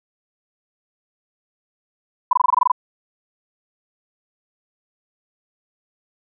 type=tone bursts; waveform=sine; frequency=997 Hz; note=B5; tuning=16 cents sharp; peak=-10 dBFS; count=10; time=2.31-2.718 s; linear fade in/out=5 ms; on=21 ms; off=22 ms; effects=none